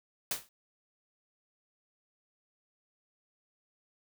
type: noise with exponential decay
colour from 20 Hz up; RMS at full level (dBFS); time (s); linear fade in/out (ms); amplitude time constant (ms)
white; -29; 0.31-0.49; 2; 37
effects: none